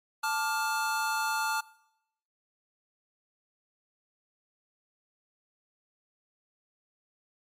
square chord, D minor, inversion second, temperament just, 881 / 1174.7 / 1409.6 Hz, A5 / D6 / F6, +2 / 0 / +16 cents, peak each -31 / -37 / -32 dBFS, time 0.23-1.61 s, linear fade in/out 10 ms, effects noise-tail reverb RT60 0.8 s tail -22 dB re dry + MP3 64 kbps

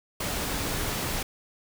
sine tone in noise, 277.2 Hz, C#4, in tune, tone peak -39 dBFS, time 0.4-0.66 s, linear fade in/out 5 ms, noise pink, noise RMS -30 dBFS, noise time 0.2-1.23 s, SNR -12 dB, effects none

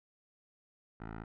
10% pulse tone with low-pass filter, 55 Hz, A1, in tune, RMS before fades -44 dBFS, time 1-1.24 s, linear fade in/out 5 ms, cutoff 1500 Hz, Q 1.9, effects none

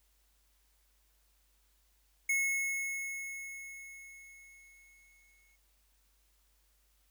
square tone with exponential decay, 2184 Hz, C#7, 26 cents flat, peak -28 dBFS, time 2.29-5.56 s, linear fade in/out 5 ms, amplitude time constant 710 ms, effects added 50 Hz sine -70 dBFS peak until 7.1 s + white hiss -73 dBFS RMS until 7.1 s

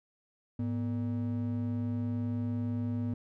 triangle ring-modulated tone, 174.61 Hz, F3, in tune, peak -25 dBFS, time 0.59-3.14 s, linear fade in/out 5 ms, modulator 68.9 Hz, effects none

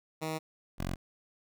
10% pulse tone pair in turn, 158.1 / 45.04 Hz, D#3 / F#1, +28 / -46 cents, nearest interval octave + minor seventh, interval 2174 cents, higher first, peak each -25 dBFS, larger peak neither, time 0.21-0.39 / 0.78-0.96 s, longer neither, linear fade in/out 20 ms, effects none

